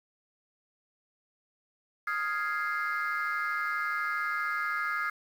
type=chord; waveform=sine; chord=F minor seventh; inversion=third; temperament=equal; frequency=1244.5 / 1396.9 / 1661.2 / 2093 Hz; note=Eb6 / F6 / Ab6 / C7; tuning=0 / 0 / 0 / 0 cents; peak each=-32 / -33 / -33 / -35 dBFS; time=2.07-5.1 s; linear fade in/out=5 ms; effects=tanh soft clip ceiling -23 dBFS + 9-bit